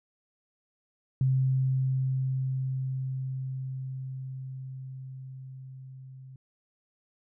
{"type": "tone with level ramp", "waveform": "sine", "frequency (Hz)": 131.5, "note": "C3", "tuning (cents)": 9, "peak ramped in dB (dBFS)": [-21, -44], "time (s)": [1.21, 6.36], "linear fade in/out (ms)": 2, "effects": []}